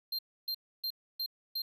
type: tone bursts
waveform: square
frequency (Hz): 4178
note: C8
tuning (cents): -3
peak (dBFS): -33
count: 5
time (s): 0.12-1.62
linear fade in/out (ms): 5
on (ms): 68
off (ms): 290
effects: none